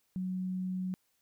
sine tone, 185 Hz, F#3, in tune, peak -32 dBFS, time 0.16-0.94 s, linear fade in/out 0 ms, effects white hiss -75 dBFS RMS until 1.21 s

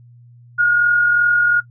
sine tone with amplitude modulation, 1433 Hz, F6, 44 cents sharp, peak -9 dBFS, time 0.58-1.61 s, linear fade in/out 20 ms, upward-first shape sine, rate 42.7 Hz, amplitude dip 35%, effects noise-tail reverb RT60 0.1 s tail -22 dB re dry + added 120 Hz sine -42 dBFS peak until 1.7 s

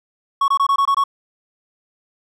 triangle tone bursts, 1108.7 Hz, C#6, in tune, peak -11 dBFS, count 7, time 0.41-1.039 s, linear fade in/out 5 ms, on 71 ms, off 22 ms, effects none

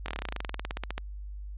slowing click train, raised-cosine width 0.3 ms, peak -17 dBFS, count 22, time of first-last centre 0.06-0.98 s, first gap 23 ms, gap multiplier 1.06, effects added 50 Hz sine -37 dBFS peak until 1.57 s + resampled to 8000 Hz

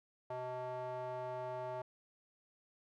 square tone with band-pass filter, 126.6 Hz, B2, 43 cents sharp, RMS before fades -42 dBFS, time 0.3-1.82 s, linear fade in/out 5 ms, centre 740 Hz, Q 4.5, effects none

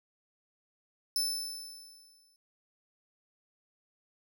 sawtooth tone with exponential decay, 5274 Hz, E8, in tune, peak -24 dBFS, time 1.16-2.36 s, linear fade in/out 1 ms, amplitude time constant 260 ms, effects none

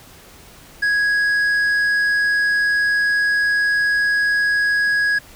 sine tone with tanh clipping, 1661.2 Hz, G#6, in tune, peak -16 dBFS, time 0.82-5.19 s, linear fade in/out 10 ms, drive 6 dB, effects pink hiss -44 dBFS RMS until 5.35 s

